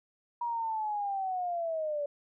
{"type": "linear sweep", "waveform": "sine", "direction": "down", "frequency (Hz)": [959, 571], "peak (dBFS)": -30, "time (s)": [0.41, 2.06], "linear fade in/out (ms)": 5, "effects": []}